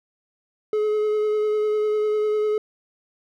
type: tone with vibrato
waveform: triangle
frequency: 425.3 Hz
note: G#4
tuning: 41 cents sharp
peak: -17 dBFS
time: 0.73-2.58 s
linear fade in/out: 2 ms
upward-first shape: sine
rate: 10 Hz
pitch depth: 14 cents each way
effects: none